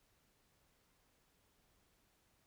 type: silence
effects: pink hiss -75 dBFS RMS until 2.46 s